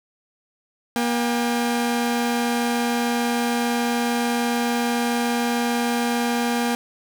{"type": "tone pair together", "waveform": "sawtooth", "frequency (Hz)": [238.4, 802], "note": ["A#3", "G5"], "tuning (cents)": [39, 39], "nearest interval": "octave + major sixth", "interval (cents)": 2100, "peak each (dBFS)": [-17, -23], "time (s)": [0.96, 6.75], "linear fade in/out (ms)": 0, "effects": []}